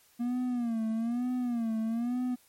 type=tone with vibrato; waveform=triangle; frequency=235.7 Hz; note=A#3; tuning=19 cents sharp; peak=-26 dBFS; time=0.19-2.36 s; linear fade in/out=20 ms; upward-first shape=sine; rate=1.1 Hz; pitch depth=110 cents each way; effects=white hiss -63 dBFS RMS until 2.48 s + MP3 64 kbps